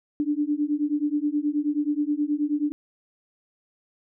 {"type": "beating tone pair", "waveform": "sine", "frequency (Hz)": [290.5, 299.9], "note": ["D4", "D4"], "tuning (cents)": [-19, 36], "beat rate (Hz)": 9.4, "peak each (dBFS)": -25, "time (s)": [0.2, 2.72], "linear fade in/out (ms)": 0, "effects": []}